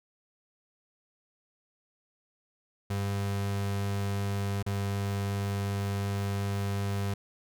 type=tone with dropouts; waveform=35% pulse; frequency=99.7 Hz; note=G2; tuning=30 cents sharp; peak=-27 dBFS; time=2.9-7.14 s; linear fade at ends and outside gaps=5 ms; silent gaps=4.627-4.663 s; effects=none